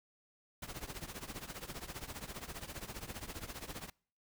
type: noise with tremolo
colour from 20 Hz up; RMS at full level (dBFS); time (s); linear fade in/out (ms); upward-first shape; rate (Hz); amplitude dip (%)
pink; -42; 0.62-3.9; 5; triangle; 15; 90
effects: noise-tail reverb RT60 0.5 s tail -26 dB re dry